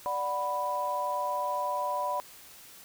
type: chord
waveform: sine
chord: B minor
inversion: first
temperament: equal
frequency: 587.3 / 740 / 987.8 Hz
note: D5 / F#5 / B5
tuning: 0 / 0 / 0 cents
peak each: -34 / -36 / -30 dBFS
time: 0.06-2.2 s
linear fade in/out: 0 ms
effects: white hiss -51 dBFS RMS until 2.84 s